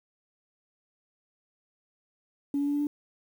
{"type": "tone with pitch steps", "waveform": "sine", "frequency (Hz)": [282.8, 285.3, 287.7, 290.2, 292.8], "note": ["C#4", "C#4", "D4", "D4", "D4"], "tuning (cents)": [35, 50, -36, -21, -5], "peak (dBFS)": -24, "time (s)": [2.54, 2.87], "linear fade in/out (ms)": 2, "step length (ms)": 66, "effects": ["tanh soft clip ceiling -20 dBFS", "9-bit"]}